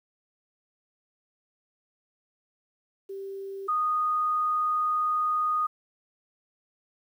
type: tone pair in turn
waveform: sine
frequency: 390.9 / 1237.5 Hz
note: G4 / D#6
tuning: -5 / -10 cents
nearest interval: octave + minor sixth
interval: 1995 cents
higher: second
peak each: -34 / -23 dBFS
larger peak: second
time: 3.09-3.68 / 3.68-5.67 s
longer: second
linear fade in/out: 10 ms
effects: 10-bit